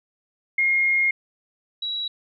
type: tone pair in turn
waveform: sine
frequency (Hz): 2140 / 3891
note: C7 / B7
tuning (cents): +38 / -27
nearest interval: minor seventh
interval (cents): 1035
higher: second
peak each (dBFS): -17 / -25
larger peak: first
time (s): 0.58-1.11 / 1.82-2.08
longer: first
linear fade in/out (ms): 5
effects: none